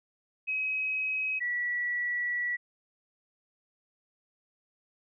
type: tone pair in turn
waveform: sine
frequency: 2543 / 1944.5 Hz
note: D#7 / B6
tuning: +37 / -27 cents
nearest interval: perfect fourth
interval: 464 cents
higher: first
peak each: -28 dBFS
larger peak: neither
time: 0.47-1.4 / 1.4-2.57 s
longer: second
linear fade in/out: 20 ms
effects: none